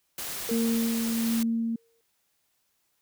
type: noise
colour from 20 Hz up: white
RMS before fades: -35 dBFS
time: 0.18-1.43 s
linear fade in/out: 2 ms
type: tone with exponential decay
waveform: sine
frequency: 460 Hz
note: A#4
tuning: 23 cents flat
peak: -28 dBFS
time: 0.49-2.01 s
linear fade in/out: 0 ms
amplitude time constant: 330 ms
type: tone with tremolo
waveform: sine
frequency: 228.8 Hz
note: A#3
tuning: 32 cents flat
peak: -23 dBFS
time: 0.51-1.76 s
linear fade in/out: 5 ms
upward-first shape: sine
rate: 1.4 Hz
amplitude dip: 30%
effects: white hiss -73 dBFS RMS until 3.01 s